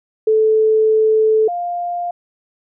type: tone pair in turn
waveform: sine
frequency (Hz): 436.7 / 701.1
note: A4 / F5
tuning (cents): -13 / +7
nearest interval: minor sixth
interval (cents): 820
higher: second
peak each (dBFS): -10 / -19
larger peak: first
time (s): 0.27-1.48 / 1.48-2.11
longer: first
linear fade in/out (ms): 5
effects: none